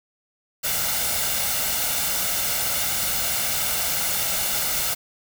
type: noise with comb filter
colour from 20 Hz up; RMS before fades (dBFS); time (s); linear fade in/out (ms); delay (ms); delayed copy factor
white; -24; 0.63-4.95; 20; 1.4; +0.55
effects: none